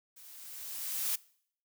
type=noise with level ramp; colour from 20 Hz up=blue; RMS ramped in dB=-54 to -31 dBFS; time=0.16-1.16 s; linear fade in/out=10 ms; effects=noise-tail reverb RT60 0.6 s tail -22 dB re dry